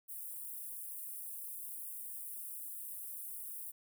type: high-pass noise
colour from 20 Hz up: white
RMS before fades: -45 dBFS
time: 0.08-3.72 s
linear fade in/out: 20 ms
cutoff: 9100 Hz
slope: 48 dB/octave
effects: none